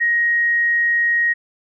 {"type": "tone", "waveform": "sine", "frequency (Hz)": 1881, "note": "A#6", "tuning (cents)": 15, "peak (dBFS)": -14, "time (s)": [0, 1.34], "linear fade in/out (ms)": 20, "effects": []}